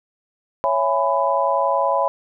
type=chord; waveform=sine; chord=C# minor seventh; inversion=none; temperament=just; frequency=554.4 / 665.2 / 831.5 / 997.9 Hz; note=C#5 / E5 / G#5 / B5; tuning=0 / +16 / +2 / +18 cents; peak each=-21 / -23 / -24 / -20 dBFS; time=0.64-2.08 s; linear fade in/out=0 ms; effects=none